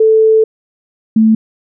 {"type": "tone pair in turn", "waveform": "sine", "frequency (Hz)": [440, 220.4], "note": ["A4", "A3"], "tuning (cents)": [0, 3], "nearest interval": "octave", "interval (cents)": 1197, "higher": "first", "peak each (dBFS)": -5, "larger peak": "neither", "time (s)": [[0, 0.44], [1.16, 1.35]], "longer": "first", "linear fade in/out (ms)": 5, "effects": []}